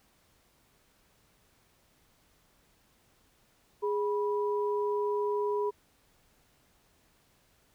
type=tone pair together; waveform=sine; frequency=413.8 / 979 Hz; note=G#4 / B5; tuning=-6 / -15 cents; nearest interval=octave + minor third; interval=1491 cents; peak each=-28 / -34 dBFS; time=3.82-5.71 s; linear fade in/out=20 ms; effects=pink hiss -67 dBFS RMS until 7.74 s